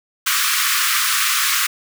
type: high-pass noise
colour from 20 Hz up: pink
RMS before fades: -18 dBFS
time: 0.26-1.67 s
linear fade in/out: 10 ms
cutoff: 1100 Hz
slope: 96 dB/octave
effects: none